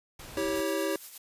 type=noise; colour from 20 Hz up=pink; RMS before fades=-45 dBFS; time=0.19-0.61 s; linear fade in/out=5 ms
type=chord; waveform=square; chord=C# diminished; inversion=first; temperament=equal with one note detuned; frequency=323.8 / 392 / 554.4 Hz; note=E4 / G4 / C#5; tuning=-31 / 0 / 0 cents; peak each=-33 dBFS; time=0.37-0.96 s; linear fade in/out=2 ms
type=noise with tremolo; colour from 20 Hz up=blue; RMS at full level=-41 dBFS; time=0.55-1.18 s; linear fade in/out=5 ms; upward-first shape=triangle; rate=8.5 Hz; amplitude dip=60%
effects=resampled to 32000 Hz